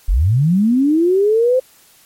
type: linear sweep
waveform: sine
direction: up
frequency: 34.59 to 523.3 Hz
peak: -10 dBFS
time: 0.08-1.6 s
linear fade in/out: 10 ms
effects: white hiss -49 dBFS RMS until 2.05 s + MP3 64 kbps